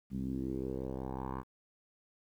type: tone with low-pass filter sweep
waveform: 10% pulse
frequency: 65.41 Hz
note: C2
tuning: in tune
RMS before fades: -38 dBFS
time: 0.1-1.44 s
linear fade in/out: 50 ms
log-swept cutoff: 200 to 1200 Hz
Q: 3.2
effects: 11-bit